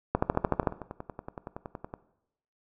two click trains, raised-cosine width 1 ms, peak -23 / -9 dBFS, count 18 / 8, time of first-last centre 0.35-1.939 / 0.15-0.672 s, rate 10.7 / 13.4 Hz, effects noise-tail reverb RT60 0.8 s tail -17 dB re dry

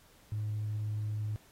triangle tone with tanh clipping, 106.3 Hz, G#2, 41 cents sharp, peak -32 dBFS, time 0.32-1.36 s, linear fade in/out 0 ms, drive 5 dB, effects pink hiss -62 dBFS RMS until 1.51 s + AAC 48 kbps

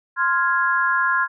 sine chord, F minor, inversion second, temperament equal, 1046.5 / 1396.9 / 1661.2 Hz, C6 / F6 / Ab6, 0 / 0 / 0 cents, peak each -21 dBFS, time 0.16-1.28 s, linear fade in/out 50 ms, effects none

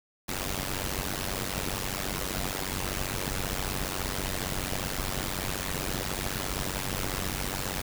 pink noise with amplitude modulation, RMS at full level -28 dBFS, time 0.28-7.82 s, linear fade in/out 10 ms, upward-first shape sine, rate 94.8 Hz, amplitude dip 95%, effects none

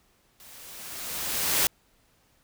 white noise with level ramp, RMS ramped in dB -50 to -22 dBFS, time 0.4-1.67 s, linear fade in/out 0 ms, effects pink hiss -65 dBFS RMS until 2.43 s

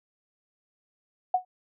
sine tone with exponential decay, 735 Hz, F#5, 12 cents flat, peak -16 dBFS, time 1.34-1.45 s, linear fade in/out 5 ms, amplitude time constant 22 ms, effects none

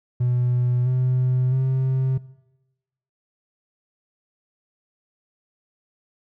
triangle tone with pitch steps, 123.47 / 127.38 / 131.42 Hz, B2 / C3 / C3, 0 / -46 / +8 cents, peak -15 dBFS, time 0.2-2.18 s, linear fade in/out 10 ms, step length 660 ms, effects noise-tail reverb RT60 1.0 s tail -21 dB re dry + tanh soft clip ceiling -12 dBFS

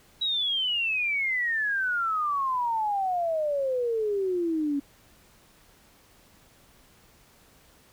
sine exponential sweep, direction down, 3900 to 277.2 Hz, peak -24 dBFS, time 0.21-4.8 s, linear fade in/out 10 ms, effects pink hiss -58 dBFS RMS until 7.92 s

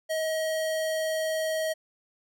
square tone with vibrato, 634 Hz, D#5, 32 cents sharp, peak -27 dBFS, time 0.09-1.74 s, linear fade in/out 20 ms, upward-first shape sine, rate 20 Hz, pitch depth 13 cents each way, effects none

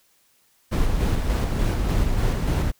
brown noise with tremolo, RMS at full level -20 dBFS, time 0.71-2.72 s, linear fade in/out 20 ms, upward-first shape square, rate 3.4 Hz, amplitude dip 30%, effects white hiss -62 dBFS RMS until 2.79 s

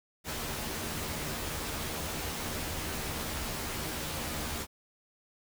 pink noise with comb filter, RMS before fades -36 dBFS, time 0.24-4.67 s, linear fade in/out 50 ms, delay 13 ms, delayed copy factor +0.55, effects none

